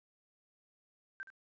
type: tone with echo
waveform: sine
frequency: 1564 Hz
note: G6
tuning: 4 cents flat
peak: -40 dBFS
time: 1.2-1.23 s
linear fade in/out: 0 ms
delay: 72 ms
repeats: 1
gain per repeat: -11 dB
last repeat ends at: 1.302 s
effects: resampled to 16000 Hz + 13-bit